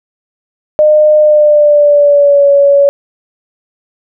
sine tone with pitch glide, 608 to 564 Hz, D#5 to C#5, -40 to +30 cents, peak -3 dBFS, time 0.79-2.89 s, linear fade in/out 0 ms, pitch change -130 cents, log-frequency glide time 1.18-2.48 s, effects none

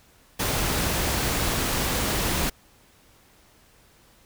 pink noise, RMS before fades -25 dBFS, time 0.39-2.5 s, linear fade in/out 10 ms, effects pink hiss -57 dBFS RMS until 4.25 s

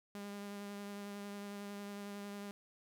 sawtooth tone with vibrato, 202.5 Hz, G#3, 43 cents flat, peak -40 dBFS, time 0.15-2.51 s, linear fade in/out 0 ms, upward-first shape triangle, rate 11 Hz, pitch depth 17 cents each way, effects none

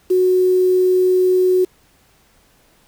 sine tone with quantisation, 368.1 Hz, F#4, 9 cents flat, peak -11 dBFS, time 0.1-1.65 s, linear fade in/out 10 ms, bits 6, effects pink hiss -55 dBFS RMS until 2.87 s

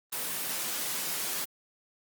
white high-pass noise, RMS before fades -33 dBFS, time 0.12-1.45 s, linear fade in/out 10 ms, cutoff 140 Hz, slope 24 dB/octave, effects Opus 24 kbps

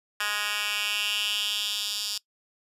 10% pulse tone with high-pass filter sweep, 207.6 Hz, G#3, in tune, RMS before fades -29 dBFS, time 0.2-2.18 s, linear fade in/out 5 ms, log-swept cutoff 1800 to 4400 Hz, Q 3.1, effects noise-tail reverb RT60 0.1 s tail -21 dB re dry + resampled to 32000 Hz

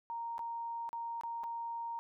sine tone with dropouts, 930 Hz, A#5, 4 cents flat, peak -37 dBFS, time 0.1-1.99 s, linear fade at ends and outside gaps 0 ms, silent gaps 0.381-0.392 / 0.891-0.93 / 1.211-1.235 / 1.435-1.44 s, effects none

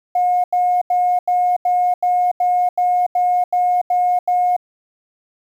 sine tone bursts, 719 Hz, F#5, 50 cents flat, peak -12 dBFS, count 12, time 0.15-4.565 s, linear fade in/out 5 ms, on 290 ms, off 85 ms, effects tanh soft clip ceiling -8 dBFS + 8-bit

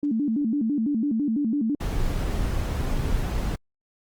sine tone with vibrato, 254.5 Hz, C4, 48 cents flat, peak -21 dBFS, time 0.03-1.75 s, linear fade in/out 2 ms, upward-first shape square, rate 6 Hz, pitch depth 230 cents each way
brown noise, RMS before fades -25 dBFS, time 1.8-3.56 s, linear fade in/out 10 ms
effects Opus 24 kbps

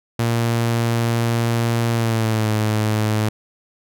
sawtooth tone with pitch glide, 116.54 to 108.11 Hz, A#2 to A2, 0 to -30 cents, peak -13 dBFS, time 0.19-3.29 s, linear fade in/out 5 ms, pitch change -130 cents, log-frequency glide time 1.92-2.5 s, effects none

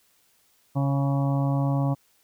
harmonic tone with a mistuned harmonic, 138.59 Hz, C#3, in tune, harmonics 1 / 2 / 4 / 5 / 6 / 7 / 8, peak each -22 / -28 / -34 / -36 / -38 / -39 / -40 dBFS, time 0.75-1.95 s, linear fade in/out 20 ms, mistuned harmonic 8, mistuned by +22 cents, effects white hiss -64 dBFS RMS until 2.23 s

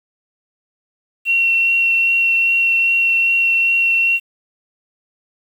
sine tone with vibrato, 2726 Hz, F7, 43 cents flat, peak -12 dBFS, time 1.25-4.2 s, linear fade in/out 50 ms, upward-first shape triangle, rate 2.5 Hz, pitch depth 10 cents each way, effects 7-bit

